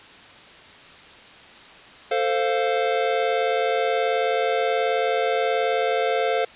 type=chord; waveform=square; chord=F major; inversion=first; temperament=equal with one note detuned; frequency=444.6 / 523.3 / 698.5 Hz; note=A4 / C5 / F5; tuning=+18 / 0 / 0 cents; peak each=-25 dBFS; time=2.11-6.45 s; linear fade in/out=5 ms; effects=white hiss -45 dBFS RMS until 6.55 s + resampled to 8000 Hz